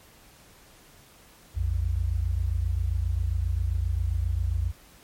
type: tone pair together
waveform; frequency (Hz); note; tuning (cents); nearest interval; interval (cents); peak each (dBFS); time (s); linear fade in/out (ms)
sine; 59.81 / 87.31; A#1 / F2; +45 / 0; perfect fifth; 655; -26; 1.54-4.73; 50
effects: pink hiss -54 dBFS RMS until 5.03 s + MP3 64 kbps